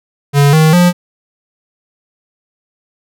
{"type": "tone with pitch steps", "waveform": "square", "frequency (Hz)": [142.4, 157.2, 176.8], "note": ["C#3", "D#3", "F3"], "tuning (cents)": [47, 18, 22], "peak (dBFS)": -6, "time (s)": [0.33, 0.93], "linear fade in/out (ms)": 50, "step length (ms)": 200, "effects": []}